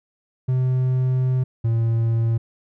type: tone pair in turn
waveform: triangle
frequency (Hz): 128.5 / 114.48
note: C3 / A#2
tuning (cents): -31 / -31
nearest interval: major second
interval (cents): 200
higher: first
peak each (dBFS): -15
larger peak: neither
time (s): 0.48-1.44 / 1.64-2.38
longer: first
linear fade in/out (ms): 10
effects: none